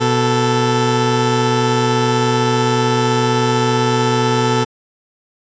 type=tone pair together; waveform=20% pulse; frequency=123.47 / 440 Hz; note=B2 / A4; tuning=0 / 0 cents; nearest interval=octave + minor seventh; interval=2200 cents; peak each=-11 dBFS; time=0-4.65 s; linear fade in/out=20 ms; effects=resampled to 16000 Hz